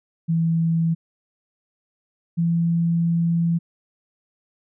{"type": "tone pair in turn", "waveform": "sine", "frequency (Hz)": [164.81, 168.27], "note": ["E3", "E3"], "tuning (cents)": [0, 36], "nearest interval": "unison", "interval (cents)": 36, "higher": "second", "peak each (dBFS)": -17, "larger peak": "neither", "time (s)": [[0.28, 0.95], [2.37, 3.59]], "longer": "second", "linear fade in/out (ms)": 20, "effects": []}